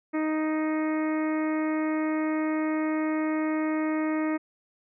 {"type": "harmonic tone", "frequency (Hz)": 311.3, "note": "D#4", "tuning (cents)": 1, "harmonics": [1, 2, 3, 4, 5, 6, 7, 8], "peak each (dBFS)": [-25, -34, -39, -38, -45, -40, -41, -50], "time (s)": [0.13, 4.38], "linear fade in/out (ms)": 20, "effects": []}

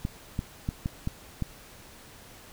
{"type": "clicks", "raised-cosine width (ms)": 5, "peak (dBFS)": -16, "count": 6, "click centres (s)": [0.051, 0.391, 0.689, 0.859, 1.074, 1.423], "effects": ["pink hiss -50 dBFS RMS until 2.52 s"]}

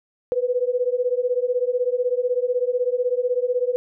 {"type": "beating tone pair", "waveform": "sine", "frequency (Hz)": [487.6, 503.6], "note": ["B4", "B4"], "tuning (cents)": [-22, 34], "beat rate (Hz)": 16, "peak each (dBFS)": [-22, -22], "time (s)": [0.32, 3.76], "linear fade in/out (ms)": 0, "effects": []}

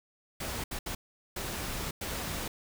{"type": "noise bursts at uneven times", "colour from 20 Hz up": "pink", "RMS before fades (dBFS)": -36, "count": 5, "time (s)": [[0.4, 0.64], [0.71, 0.79], [0.86, 0.95], [1.36, 1.91], [2.01, 2.48]], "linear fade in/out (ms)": 5, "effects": []}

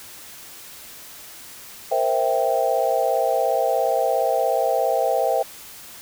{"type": "chord", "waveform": "sine", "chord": "C dominant seventh", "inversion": "third", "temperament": "equal", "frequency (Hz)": [466.2, 523.3, 659.3, 784], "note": ["Bb4", "C5", "E5", "G5"], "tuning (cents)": [0, 0, 0, 0], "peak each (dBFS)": [-26, -23, -22, -23], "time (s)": [1.91, 5.43], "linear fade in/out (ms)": 10, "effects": ["white hiss -41 dBFS RMS until 6.01 s"]}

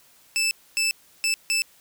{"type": "tone bursts at uneven times", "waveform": "20% pulse", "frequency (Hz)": 2637, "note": "E7", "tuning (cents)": 0, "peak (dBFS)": -16, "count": 4, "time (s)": [[0.36, 0.51], [0.77, 0.91], [1.24, 1.34], [1.5, 1.62]], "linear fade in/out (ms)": 0, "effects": ["white hiss -56 dBFS RMS until 1.8 s"]}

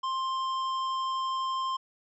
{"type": "tone with hard clipping", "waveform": "triangle", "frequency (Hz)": 1052, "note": "C6", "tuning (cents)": 9, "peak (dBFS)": -30, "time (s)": [0.03, 1.77], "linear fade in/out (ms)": 10, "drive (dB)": 13, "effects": ["resampled to 24000 Hz"]}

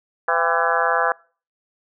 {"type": "harmonic tone with a mistuned harmonic", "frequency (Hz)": 168.2, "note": "E3", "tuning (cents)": 35, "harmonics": [3, 4, 5, 6, 7, 8, 9, 10], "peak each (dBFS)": [-25, -25, -25, -25, -25, -25, -25, -25], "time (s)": [0.28, 1.12], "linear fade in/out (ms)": 2, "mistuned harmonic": 5, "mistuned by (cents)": -77, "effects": ["noise-tail reverb RT60 0.4 s tail -25 dB re dry"]}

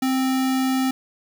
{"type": "tone with sample-and-hold", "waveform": "sine", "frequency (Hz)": 261.6, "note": "C4", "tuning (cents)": 0, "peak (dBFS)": -18, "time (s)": [0.02, 0.91], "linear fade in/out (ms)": 5, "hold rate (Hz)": 1050, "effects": []}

